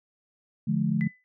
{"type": "chord", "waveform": "sine", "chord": "D minor", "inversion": "none", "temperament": "equal with one note detuned", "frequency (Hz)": [146.83, 174.61, 214.6], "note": ["D3", "F3", "A3"], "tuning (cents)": [0, 0, -43], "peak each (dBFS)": [-28, -27, -26], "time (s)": [0.67, 1.08], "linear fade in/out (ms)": 10}
{"type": "tone with exponential decay", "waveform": "sine", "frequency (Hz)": 2004, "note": "B6", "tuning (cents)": 25, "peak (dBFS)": -31, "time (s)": [1.01, 1.24], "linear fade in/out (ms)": 0, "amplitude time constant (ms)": 48}
{"effects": ["noise-tail reverb RT60 0.1 s tail -24 dB re dry"]}